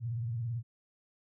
sine tone with vibrato, 116.9 Hz, A#2, 5 cents sharp, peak -32 dBFS, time 0-0.63 s, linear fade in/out 50 ms, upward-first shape sine, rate 18 Hz, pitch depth 110 cents each way, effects none

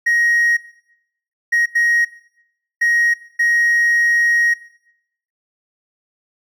triangle tone bursts at uneven times, 1883 Hz, A#6, 17 cents sharp, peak -10 dBFS, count 5, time 0.06-0.57 / 1.52-1.66 / 1.75-2.05 / 2.81-3.14 / 3.39-4.54 s, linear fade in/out 10 ms, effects noise-tail reverb RT60 0.8 s tail -20 dB re dry + tanh soft clip ceiling -6 dBFS

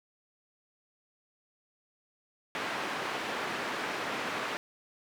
white band-pass noise, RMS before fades -35 dBFS, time 2.55-4.57 s, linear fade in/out 0 ms, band 210 to 1900 Hz, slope 12 dB/octave, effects none

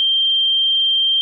sine tone, 3161 Hz, G7, 14 cents sharp, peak -13 dBFS, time 0-1.21 s, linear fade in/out 0 ms, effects none

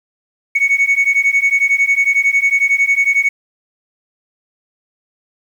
sine beating tone pair, 2217 / 2228 Hz, C#7 / C#7, 0 / +8 cents, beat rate 11 Hz, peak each -12 dBFS, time 0.55-3.29 s, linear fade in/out 10 ms, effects tanh soft clip ceiling -7 dBFS + 7-bit

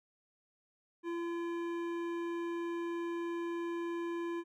sine tone with hard clipping, 340.4 Hz, F4, 44 cents flat, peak -37 dBFS, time 1.03-4.44 s, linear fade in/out 50 ms, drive 13 dB, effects none

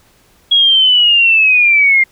sine linear sweep, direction down, 3322 to 2100 Hz, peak -6 dBFS, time 0.51-2.04 s, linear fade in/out 10 ms, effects pink hiss -51 dBFS RMS until 2.11 s

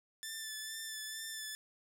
10% pulse tone with vibrato, 1760 Hz, A6, in tune, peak -32 dBFS, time 0.23-1.55 s, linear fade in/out 0 ms, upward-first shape sine, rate 2.2 Hz, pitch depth 24 cents each way, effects none

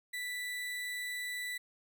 35% pulse tone, 1975.5 Hz, B6, in tune, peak -35 dBFS, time 0.13-1.58 s, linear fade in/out 10 ms, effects none

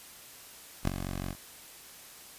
10% pulse tone with ADSR envelope, 46.25 Hz, F#1, in tune, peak -16 dBFS, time 0.83-1.36 s, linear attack 44 ms, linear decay 5 ms, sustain -10 dB, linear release 60 ms, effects white hiss -50 dBFS RMS until 2.38 s + resampled to 32000 Hz

